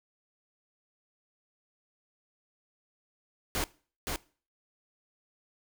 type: noise with echo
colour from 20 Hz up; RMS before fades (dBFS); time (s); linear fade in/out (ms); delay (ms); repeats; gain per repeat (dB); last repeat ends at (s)
pink; -31; 3.55-3.64; 0; 520; 1; -3; 4.16
effects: noise-tail reverb RT60 0.4 s tail -21 dB re dry